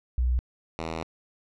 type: tone pair in turn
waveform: sine / 5% pulse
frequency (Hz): 61.74 / 81.11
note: B1 / E2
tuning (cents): 0 / -27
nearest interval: perfect fourth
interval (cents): 473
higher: second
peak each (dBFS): -21 / -20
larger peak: second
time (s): 0.18-0.39 / 0.79-1.03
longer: second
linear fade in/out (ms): 0
effects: low-pass 5000 Hz 12 dB/octave